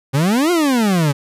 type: exponential two-way sweep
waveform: 40% pulse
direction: up then down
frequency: 128.6 to 363.1 to 136.2 Hz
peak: -12 dBFS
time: 0.13-1.13 s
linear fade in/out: 20 ms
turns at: 0.51 s
effects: resampled to 32000 Hz